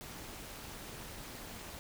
pink noise with amplitude modulation, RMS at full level -44 dBFS, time 0.01-1.79 s, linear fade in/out 0 ms, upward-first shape sine, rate 259 Hz, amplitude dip 65%, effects none

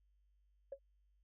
sine tone with exponential decay, 550 Hz, C#5, 14 cents flat, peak -38 dBFS, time 0.72-0.79 s, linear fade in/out 5 ms, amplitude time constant 15 ms, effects tanh soft clip ceiling -34 dBFS + added 50 Hz sine -70 dBFS peak until 1.23 s

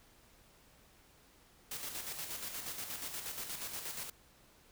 white noise with tremolo, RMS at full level -41 dBFS, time 1.71-4.1 s, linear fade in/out 5 ms, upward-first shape square, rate 8.4 Hz, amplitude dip 45%, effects pink hiss -64 dBFS RMS until 4.71 s

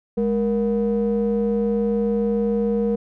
triangle ring-modulated tone, 130.81 Hz, C3, in tune, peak -13 dBFS, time 0.17-2.96 s, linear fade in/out 10 ms, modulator 339 Hz, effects none

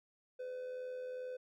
triangle tone with amplitude modulation, 505 Hz, B4, 39 cents sharp, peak -37 dBFS, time 0.39-1.37 s, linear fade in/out 10 ms, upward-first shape sine, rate 82.4 Hz, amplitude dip 40%, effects none

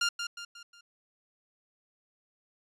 15% pulse tone with echo, 1400 Hz, F6, 4 cents sharp, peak -19 dBFS, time 0.01-0.09 s, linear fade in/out 5 ms, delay 180 ms, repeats 4, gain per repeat -7 dB, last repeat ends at 0.81 s, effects resampled to 24000 Hz

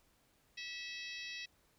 harmonic tone with a mistuned harmonic, 650 Hz, E5, 24 cents flat, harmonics 3 / 4 / 5 / 6 / 7 / 8 / 9, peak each -49 / -47 / -53 / -49 / -54 / -53 / -57 dBFS, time 0.57-1.46 s, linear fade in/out 10 ms, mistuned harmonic 9, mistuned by -40 cents, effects pink hiss -72 dBFS RMS until 1.78 s

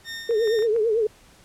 20% pulse tone with tremolo, 1828 Hz, A#6, 34 cents flat, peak -26 dBFS, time 0.04-0.68 s, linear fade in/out 50 ms, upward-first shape sine, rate 2.6 Hz, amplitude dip 70%
sine tone with vibrato, 444.1 Hz, A4, 16 cents sharp, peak -18 dBFS, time 0.29-1.07 s, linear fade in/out 5 ms, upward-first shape triangle, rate 9 Hz, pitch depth 130 cents each way
clicks, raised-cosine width 0.5 ms, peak -26 dBFS, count 5, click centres 0.309 / 0.475 / 0.59 / 0.624 / 0.763 s
effects pink hiss -53 dBFS RMS until 1.44 s + low-pass 11000 Hz 12 dB/octave

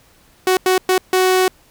sawtooth tone bursts at uneven times, 371.7 Hz, F#4, 8 cents sharp, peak -8 dBFS, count 4, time 0.47-0.57 / 0.66-0.78 / 0.89-0.98 / 1.13-1.48 s, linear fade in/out 2 ms, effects pink hiss -52 dBFS RMS until 1.7 s

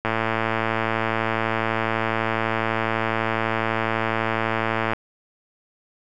click train, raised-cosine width 0.5 ms, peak -7 dBFS, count 548, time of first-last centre 0.05-4.934 s, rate 112 Hz, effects none

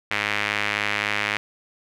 sawtooth tone with band-pass filter, 103.83 Hz, G#2, in tune, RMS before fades -25 dBFS, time 0.11-1.37 s, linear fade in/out 0 ms, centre 2200 Hz, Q 2.3, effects none

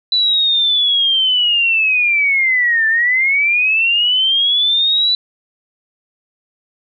sine linear two-way sweep, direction down then up, 3987 to 1760 to 3987 Hz, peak -11 dBFS, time 0.12-5.15 s, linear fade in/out 2 ms, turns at 2.87 s, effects none

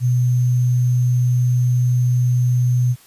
sine tone with sample-and-hold, 123.47 Hz, B2, in tune, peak -13 dBFS, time 0-2.96 s, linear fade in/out 50 ms, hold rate 6300 Hz, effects white hiss -49 dBFS RMS until 3.06 s + resampled to 32000 Hz

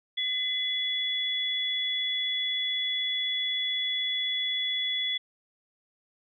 sine tone pair together, 2029 / 3407 Hz, B6 / G#7, +46 / +44 cents, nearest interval major sixth, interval 898 cents, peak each -34 / -27 dBFS, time 0.17-5.18 s, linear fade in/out 10 ms, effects none

